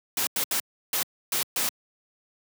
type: noise bursts at uneven times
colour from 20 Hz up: white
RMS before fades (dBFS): -26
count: 6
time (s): 0.17-0.27 / 0.36-0.44 / 0.51-0.6 / 0.93-1.03 / 1.32-1.43 / 1.56-1.69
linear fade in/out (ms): 2
effects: high-pass 150 Hz 12 dB/octave